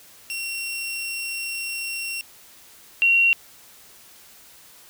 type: tone pair in turn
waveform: sawtooth / sine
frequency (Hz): 2734 / 2744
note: F7 / F7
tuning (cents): -37 / -31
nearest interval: unison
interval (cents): 6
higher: second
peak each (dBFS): -24 / -14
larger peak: second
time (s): 0.3-2.21 / 3.02-3.33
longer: first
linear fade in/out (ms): 0
effects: white hiss -49 dBFS RMS until 4.89 s